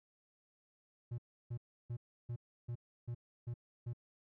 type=tone bursts; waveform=triangle; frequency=119.3 Hz; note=A#2; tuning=41 cents sharp; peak=-36 dBFS; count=8; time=1.11-3.934 s; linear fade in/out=10 ms; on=73 ms; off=320 ms; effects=none